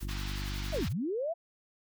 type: noise with tremolo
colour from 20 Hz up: white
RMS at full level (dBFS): -48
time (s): 0-0.93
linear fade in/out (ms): 10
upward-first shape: triangle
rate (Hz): 11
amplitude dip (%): 90
type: harmonic tone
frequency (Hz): 49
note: G1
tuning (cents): 0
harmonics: 1 / 2 / 3 / 4 / 5 / 6 / 7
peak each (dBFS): -35 / -41 / -45 / -47 / -49 / -51 / -52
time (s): 0.01-0.85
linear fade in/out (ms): 10
type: band-pass noise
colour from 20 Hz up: white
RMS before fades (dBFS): -44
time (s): 0.08-0.89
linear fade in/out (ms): 10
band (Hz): 830 to 5000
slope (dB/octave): 24
type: linear two-way sweep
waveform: sine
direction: down then up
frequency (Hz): 698.5 to 69.3 to 698.5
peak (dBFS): -30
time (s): 0.72-1.34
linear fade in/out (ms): 20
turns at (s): 0.88
effects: none